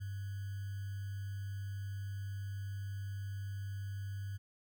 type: tone with sample-and-hold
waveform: sine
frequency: 98.6 Hz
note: G2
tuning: 11 cents sharp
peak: -38 dBFS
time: 0-4.38 s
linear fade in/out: 20 ms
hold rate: 1575 Hz
effects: none